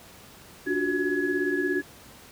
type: tone cluster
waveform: sine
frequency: 291.4 / 357.1 / 374.2 / 1686 Hz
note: D4 / F4 / F#4 / G#6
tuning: -13 / +39 / +20 / +26 cents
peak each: -29 dBFS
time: 0.66-1.82 s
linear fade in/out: 20 ms
effects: pink hiss -49 dBFS RMS until 2.31 s + high-pass 60 Hz 12 dB/octave